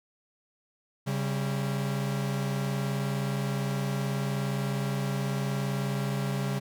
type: tone pair together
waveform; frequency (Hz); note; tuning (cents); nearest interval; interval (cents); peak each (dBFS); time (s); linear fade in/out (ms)
45% pulse; 136.76 / 196; C#3 / G3; -23 / 0; tritone; 623; -29 / -33; 1.06-6.6; 20
effects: none